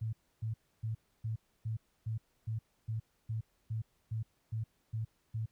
sine tone bursts, 111 Hz, A2, 16 cents sharp, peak -33 dBFS, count 14, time 0.01-5.46 s, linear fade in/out 10 ms, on 120 ms, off 290 ms, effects pink hiss -75 dBFS RMS until 5.51 s

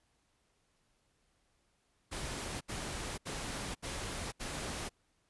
pink noise bursts, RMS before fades -40 dBFS, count 5, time 2.11-4.894 s, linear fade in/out 20 ms, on 500 ms, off 71 ms, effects pink hiss -75 dBFS RMS until 5.29 s + resampled to 24000 Hz

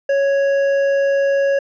sine tone with hard clipping, 554.4 Hz, C#5, in tune, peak -15 dBFS, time 0.09-1.59 s, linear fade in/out 5 ms, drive 7 dB, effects resampled to 16000 Hz

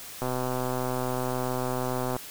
click train, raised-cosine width 1 ms, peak -16 dBFS, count 248, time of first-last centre 0.22-2.165 s, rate 127 Hz, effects white hiss -42 dBFS RMS until 2.3 s

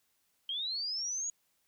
sine linear sweep, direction up, 3121 to 6790 Hz, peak -33 dBFS, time 0.49-1.3 s, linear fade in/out 2 ms, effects white hiss -75 dBFS RMS until 1.67 s

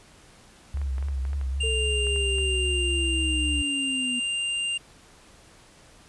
sine tone with vibrato, 68.1 Hz, C#2, 30 cents flat, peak -25 dBFS, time 0.74-3.62 s, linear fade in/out 5 ms, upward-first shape triangle, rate 3.7 Hz, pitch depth 88 cents each way
clicks, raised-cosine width 0.5 ms, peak -29 dBFS, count 11, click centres 0.772 / 0.816 / 0.982 / 1.026 / 1.085 / 1.252 / 1.332 / 1.413 / 2.069 / 2.161 / 2.384 s
square tone, 2794 Hz, F7, in tune, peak -26 dBFS, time 1.6-4.78 s, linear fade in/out 10 ms
sine linear sweep, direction down, 448.3 to 243.1 Hz, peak -30 dBFS, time 1.63-4.2 s, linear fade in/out 10 ms
effects pink hiss -53 dBFS RMS until 6.08 s + resampled to 24000 Hz

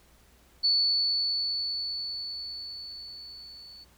sine tone with level ramp, 4455 Hz, C#8, 8 cents sharp, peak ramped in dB -20 to -46 dBFS, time 0.63-3.85 s, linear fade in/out 20 ms, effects added 60 Hz sine -61 dBFS peak until 3.97 s + pink hiss -61 dBFS RMS until 3.97 s

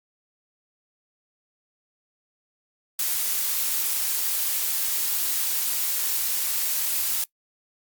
blue noise, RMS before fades -25 dBFS, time 2.99-7.24 s, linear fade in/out 2 ms, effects noise-tail reverb RT60 0.1 s tail -23 dB re dry + Opus 48 kbps

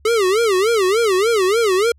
square tone with vibrato, 415.3 Hz, G#4, in tune, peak -14 dBFS, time 0.05-1.92 s, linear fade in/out 5 ms, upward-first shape sine, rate 3.4 Hz, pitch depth 220 cents each way, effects added 71 Hz sine -48 dBFS peak until 1.98 s + low-pass 11000 Hz 12 dB/octave

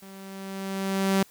sawtooth tone with level ramp, 193.6 Hz, G3, 21 cents flat, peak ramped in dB -40 to -15 dBFS, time 0.02-1.23 s, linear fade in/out 5 ms, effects white hiss -55 dBFS RMS until 1.3 s

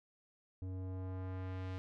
square tone with low-pass filter sweep, 93.2 Hz, F#2, 13 cents sharp, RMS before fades -42 dBFS, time 0.62-1.78 s, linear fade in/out 0 ms, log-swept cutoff 360 to 4100 Hz, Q 0.74, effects none

